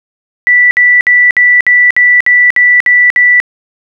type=tone bursts; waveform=sine; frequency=1967 Hz; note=B6; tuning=7 cents flat; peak=-3 dBFS; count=10; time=0.47-3.401 s; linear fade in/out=0 ms; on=240 ms; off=59 ms; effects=none